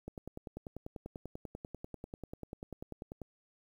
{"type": "click train", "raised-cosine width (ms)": 2, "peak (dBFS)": -29, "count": 33, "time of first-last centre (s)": [0.08, 3.217], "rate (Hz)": 10.2, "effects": ["10-bit"]}